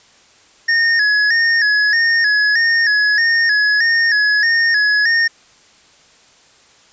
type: tone with vibrato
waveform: square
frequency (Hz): 1760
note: A6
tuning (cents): 0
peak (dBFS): -12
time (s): 0.68-5.28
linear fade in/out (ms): 10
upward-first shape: square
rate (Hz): 1.6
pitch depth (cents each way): 73
effects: white hiss -49 dBFS RMS until 6.92 s + resampled to 16000 Hz